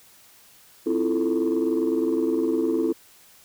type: chord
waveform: sine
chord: F major seventh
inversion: second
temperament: equal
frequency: 261.6 / 329.6 / 349.2 / 440 Hz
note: C4 / E4 / F4 / A4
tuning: 0 / 0 / 0 / 0 cents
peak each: -26 / -22 / -27 / -25 dBFS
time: 0.86-2.93 s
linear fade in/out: 10 ms
effects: tanh soft clip ceiling -15 dBFS + white hiss -53 dBFS RMS until 3.44 s